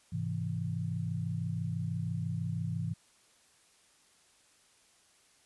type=chord; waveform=sine; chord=Ab augmented; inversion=none; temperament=equal with one note detuned; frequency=104.73 / 130.81 / 164.81 Hz; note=Ab2 / C3 / E3; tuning=+15 / 0 / 0 cents; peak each=-36 / -38 / -35 dBFS; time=0.12-2.94 s; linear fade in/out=10 ms; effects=white hiss -65 dBFS RMS until 5.45 s + resampled to 24000 Hz